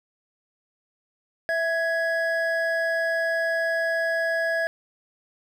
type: tone pair together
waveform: triangle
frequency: 659.3 / 1668.1 Hz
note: E5 / G#6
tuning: 0 / +7 cents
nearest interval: octave + major third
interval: 1607 cents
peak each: -23 dBFS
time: 1.49-4.67 s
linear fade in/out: 0 ms
effects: none